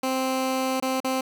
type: tone with dropouts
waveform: 15% pulse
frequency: 261.6 Hz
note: C4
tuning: in tune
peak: -17 dBFS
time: 0.03-1.21 s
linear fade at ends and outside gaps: 5 ms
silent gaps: 0.801-0.824 / 1.003-1.044 s
effects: none